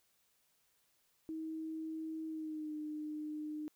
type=tone with pitch glide; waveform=sine; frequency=318.4 to 303.8 Hz; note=D#4 to D#4; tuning=+40 to -41 cents; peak=-39 dBFS; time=1.29-3.68 s; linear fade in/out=0 ms; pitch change=-81 cents; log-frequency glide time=2.27-2.74 s; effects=white hiss -75 dBFS RMS until 3.75 s